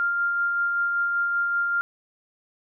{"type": "tone with tremolo", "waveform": "sine", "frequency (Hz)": 1396.9, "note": "F6", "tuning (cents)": 0, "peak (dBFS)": -20, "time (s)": [0, 1.81], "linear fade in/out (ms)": 0, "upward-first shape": "sine", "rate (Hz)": 5.2, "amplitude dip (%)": 25, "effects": []}